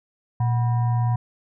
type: tone with frequency modulation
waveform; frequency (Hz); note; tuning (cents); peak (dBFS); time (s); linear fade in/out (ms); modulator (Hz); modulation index
sine; 118.2; A#2; +24; -18; 0.4-1.16; 5; 858; 0.38
effects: none